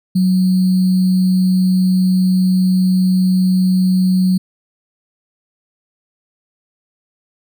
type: tone with sample-and-hold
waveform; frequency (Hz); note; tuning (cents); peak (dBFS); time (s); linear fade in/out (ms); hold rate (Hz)
sine; 185; F#3; 0; -10; 0.15-4.38; 10; 4410
effects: none